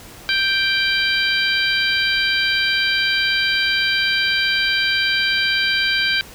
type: harmonic tone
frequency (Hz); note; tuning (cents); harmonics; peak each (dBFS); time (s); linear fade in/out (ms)
784; G5; 0; 2 / 3 / 4 / 5 / 6; -20 / -22 / -23 / -24 / -25; 0.29-6.21; 0
effects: pink hiss -40 dBFS RMS until 6.34 s